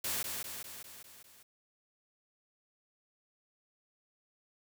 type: noise with echo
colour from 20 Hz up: white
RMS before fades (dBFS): -35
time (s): 0.04-0.23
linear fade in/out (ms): 5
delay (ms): 200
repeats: 6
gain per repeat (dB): -4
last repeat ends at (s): 1.43
effects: none